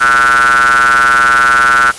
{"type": "ring-modulated tone", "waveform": "square", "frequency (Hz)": 65, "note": "C2", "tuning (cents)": -11, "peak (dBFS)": -4, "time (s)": [0, 1.92], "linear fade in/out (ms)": 20, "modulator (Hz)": 1420, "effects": ["white hiss -29 dBFS RMS until 1.98 s", "resampled to 24000 Hz"]}